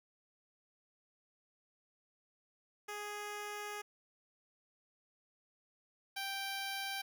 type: tone pair in turn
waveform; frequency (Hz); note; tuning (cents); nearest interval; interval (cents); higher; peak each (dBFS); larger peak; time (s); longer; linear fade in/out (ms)
10% pulse; 415.3 / 784; G#4 / G5; 0 / 0; major seventh; 1100; second; -33 / -30; second; 2.88-3.82 / 6.16-7.02; first; 10
effects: none

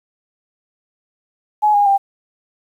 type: tone with pitch steps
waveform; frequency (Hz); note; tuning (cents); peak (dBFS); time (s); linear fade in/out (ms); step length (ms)
sine; 844 / 817.6 / 792; G#5 / G#5 / G5; +28 / -27 / +18; -10; 1.62-1.98; 20; 120
effects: 8-bit

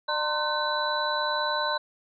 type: tone cluster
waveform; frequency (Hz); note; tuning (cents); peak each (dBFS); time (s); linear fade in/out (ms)
sine; 599 / 914 / 1044 / 1517 / 3977; D5 / A#5 / C6 / F#6 / B7; +34 / -34 / -4 / +43 / +11; -31; 0.08-1.78; 10
effects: none

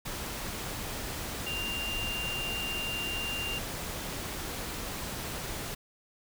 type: tone in noise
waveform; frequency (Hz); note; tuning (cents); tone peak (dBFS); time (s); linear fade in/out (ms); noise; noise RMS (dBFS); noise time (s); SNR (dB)
sine; 2790; F7; -2; -33; 1.46-3.59; 10; pink; -37; 0.05-5.75; +1
effects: none

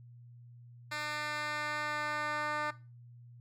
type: tone with band-pass filter sweep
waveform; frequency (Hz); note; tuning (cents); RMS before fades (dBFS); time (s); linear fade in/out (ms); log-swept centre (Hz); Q
10% pulse; 299.9; D4; +36; -36; 0.91-2.71; 10; 2800 to 1300; 0.9
effects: noise-tail reverb RT60 0.3 s tail -17 dB re dry + added 120 Hz sine -51 dBFS peak until 3.4 s

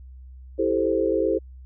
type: chord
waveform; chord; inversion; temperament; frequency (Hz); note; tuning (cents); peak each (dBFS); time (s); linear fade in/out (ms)
sine; A minor seventh; second; equal; 329.6 / 392 / 440 / 523.3; E4 / G4 / A4 / C5; 0 / 0 / 0 / 0; -25; 0.58-1.39; 20
effects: added 64 Hz sine -40 dBFS peak until 1.65 s

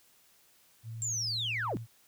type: tone with pitch glide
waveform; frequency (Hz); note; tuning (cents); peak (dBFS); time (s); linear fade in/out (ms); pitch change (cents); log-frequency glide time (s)
sine; 113.2 to 114.12; A2 to A#2; +50 to -36; -38; 0.83-1.87; 50; +14; 1.35-1.42
type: linear sweep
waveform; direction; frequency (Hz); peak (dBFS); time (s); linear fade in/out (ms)
sine; down; 7470 to 105.1; -30; 1.02-1.77; 0
effects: tanh soft clip ceiling -25 dBFS + white hiss -64 dBFS RMS until 2.07 s

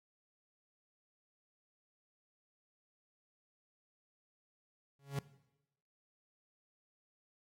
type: tone with exponential growth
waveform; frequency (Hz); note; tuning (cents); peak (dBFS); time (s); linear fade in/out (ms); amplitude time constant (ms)
45% pulse; 139.5; C#3; +11; -32; 4.99-5.19; 2; 42
effects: noise-tail reverb RT60 0.9 s tail -18 dB re dry + AAC 64 kbps

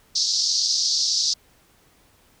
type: band-pass noise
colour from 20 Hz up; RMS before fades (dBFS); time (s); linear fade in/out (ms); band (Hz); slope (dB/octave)
white; -22; 0.15-1.34; 10; 4300 to 5700; 48
effects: pink hiss -58 dBFS RMS until 2.4 s

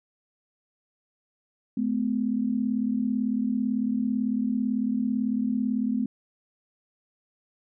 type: tone pair together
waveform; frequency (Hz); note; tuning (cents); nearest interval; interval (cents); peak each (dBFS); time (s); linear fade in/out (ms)
sine; 215.3 / 253.3; A3 / B3; -37 / +44; minor third; 281; -26 / -26; 1.77-6.06; 5
effects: none

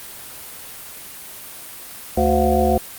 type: harmonic tone with a mistuned harmonic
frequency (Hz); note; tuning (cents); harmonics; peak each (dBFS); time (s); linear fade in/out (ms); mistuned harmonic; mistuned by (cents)
73.42; D2; 0; 1 / 3 / 5 / 7 / 9 / 10; -21 / -21 / -21 / -21 / -21 / -21; 2.17-2.78; 5; 9; +67
effects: white hiss -36 dBFS RMS until 2.98 s + Opus 32 kbps

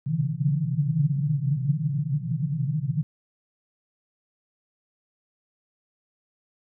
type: band-pass noise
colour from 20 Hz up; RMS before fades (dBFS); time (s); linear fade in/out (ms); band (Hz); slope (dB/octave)
white; -25; 0.06-3.03; 0; 130 to 160; 96
effects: none

